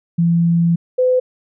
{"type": "tone pair in turn", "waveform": "sine", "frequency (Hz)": [169.2, 507], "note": ["E3", "B4"], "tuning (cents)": [45, 45], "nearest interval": "octave + perfect fifth", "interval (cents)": 1900, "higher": "second", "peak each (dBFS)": -11, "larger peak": "neither", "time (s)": [[0.18, 0.76], [0.98, 1.2]], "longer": "first", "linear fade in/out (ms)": 10, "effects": []}